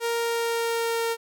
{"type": "tone with pitch glide", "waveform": "sawtooth", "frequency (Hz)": [466.2, 459.8], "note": ["A#4", "A#4"], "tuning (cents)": [0, -24], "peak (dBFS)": -20, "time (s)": [0, 1.17], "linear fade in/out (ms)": 50, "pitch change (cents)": -24, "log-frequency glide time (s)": [0.17, 1.06], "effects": []}